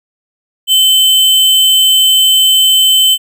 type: tone with sample-and-hold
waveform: sine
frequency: 3064 Hz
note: G7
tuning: 40 cents flat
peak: -5 dBFS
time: 0.67-3.18 s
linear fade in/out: 50 ms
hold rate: 11025 Hz
effects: none